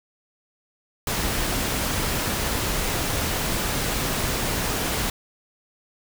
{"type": "noise", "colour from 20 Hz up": "pink", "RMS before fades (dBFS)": -25, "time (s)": [1.07, 5.1], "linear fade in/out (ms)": 2, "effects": []}